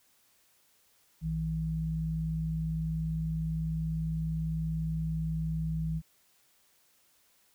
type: tone pair together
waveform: sine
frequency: 59.86 / 159.8 Hz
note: A#1 / D#3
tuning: +47 / +47 cents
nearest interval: octave + perfect fourth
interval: 1700 cents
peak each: -36 / -30 dBFS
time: 1.21-6.02 s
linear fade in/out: 50 ms
effects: white hiss -67 dBFS RMS until 7.54 s